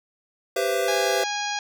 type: chord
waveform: square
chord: C major seventh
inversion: second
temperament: equal with one note detuned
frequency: 392 / 493.9 / 523.3 / 673.1 Hz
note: G4 / B4 / C5 / E5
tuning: 0 / 0 / 0 / +36 cents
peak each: -28 dBFS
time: 0.56-1.24 s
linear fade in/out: 5 ms
type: harmonic tone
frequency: 823 Hz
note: G#5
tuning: 16 cents flat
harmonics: 1 / 2 / 3 / 4 / 5 / 6 / 7 / 8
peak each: -29 / -32 / -34 / -35 / -36 / -37 / -37 / -38 dBFS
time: 0.88-1.59 s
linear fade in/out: 2 ms
effects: none